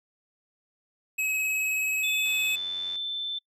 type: tone with vibrato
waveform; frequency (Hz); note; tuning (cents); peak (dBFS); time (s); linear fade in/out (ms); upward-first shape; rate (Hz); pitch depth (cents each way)
square; 2559; D#7; +48; -26; 1.18-2.56; 10; sine; 19; 11
type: tone with pitch glide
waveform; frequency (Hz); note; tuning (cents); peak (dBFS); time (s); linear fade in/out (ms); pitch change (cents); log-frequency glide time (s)
sine; 3504 to 3537; A7 to A7; -8 to +8; -29; 2.03-3.39; 10; +16; 2.22-2.93
type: click train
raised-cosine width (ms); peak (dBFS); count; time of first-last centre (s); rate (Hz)
0.2; -30; 64; 2.26-2.956; 90.5
effects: noise-tail reverb RT60 0.1 s tail -26 dB re dry